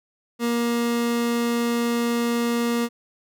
30% pulse tone, 236 Hz, A#3, 22 cents sharp, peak -18 dBFS, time 0.39-2.89 s, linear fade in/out 50 ms, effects none

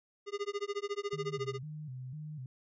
square tone with tremolo, 406.8 Hz, G#4, 36 cents flat, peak -32 dBFS, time 0.26-1.59 s, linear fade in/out 50 ms, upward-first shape sine, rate 14 Hz, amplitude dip 100%
sine tone with vibrato, 140 Hz, C#3, 18 cents sharp, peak -40 dBFS, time 1.13-2.46 s, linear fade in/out 2 ms, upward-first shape square, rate 2 Hz, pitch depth 150 cents each way
effects resampled to 16000 Hz

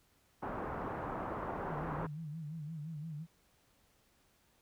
white low-pass noise, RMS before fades -40 dBFS, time 0.42-2.07 s, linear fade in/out 10 ms, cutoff 1200 Hz, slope 24 dB/octave
sine tone with vibrato, 155.56 Hz, D#3, in tune, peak -40 dBFS, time 1.65-3.27 s, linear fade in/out 50 ms, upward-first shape sine, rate 5.8 Hz, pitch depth 110 cents each way
effects pink hiss -71 dBFS RMS until 4.61 s

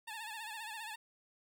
15% pulse tone with vibrato, 880 Hz, A5, in tune, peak -36 dBFS, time 0.07-0.96 s, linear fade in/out 10 ms, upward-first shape sine, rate 15 Hz, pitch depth 82 cents each way, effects none

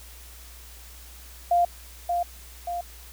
sine tone with echo, 698.5 Hz, F5, in tune, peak -17 dBFS, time 1.51-1.65 s, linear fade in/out 5 ms, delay 580 ms, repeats 2, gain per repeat -5 dB, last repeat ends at 2.81 s, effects added 60 Hz sine -45 dBFS peak until 3.12 s + white hiss -48 dBFS RMS until 3.12 s

